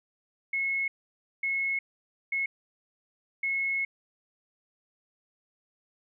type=tone bursts at uneven times; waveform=sine; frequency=2180 Hz; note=C#7; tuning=29 cents flat; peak=-26 dBFS; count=4; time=0.53-0.88 / 1.43-1.79 / 2.32-2.46 / 3.43-3.85 s; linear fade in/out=5 ms; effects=none